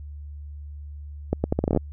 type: accelerating click train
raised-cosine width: 2 ms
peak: -8 dBFS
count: 11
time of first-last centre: 1.33-1.773 s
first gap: 110 ms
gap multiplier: 0.77
effects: added 73 Hz sine -35 dBFS peak until 1.92 s